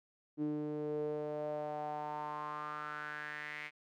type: tone with band-pass filter sweep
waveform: sawtooth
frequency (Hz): 150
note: D3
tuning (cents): +37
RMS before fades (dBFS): -40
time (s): 0.37-3.71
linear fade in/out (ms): 50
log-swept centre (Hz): 310 to 2200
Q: 5.2
effects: none